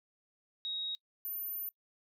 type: tone pair in turn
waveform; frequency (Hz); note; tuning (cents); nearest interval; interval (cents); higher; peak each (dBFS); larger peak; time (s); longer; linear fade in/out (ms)
sine; 3784 / 13485; A#7 / G#9; +25 / +25; octave + minor seventh; 2200; second; -35 / -36; first; 0.65-0.95 / 1.25-1.69; second; 0
effects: noise-tail reverb RT60 0.1 s tail -24 dB re dry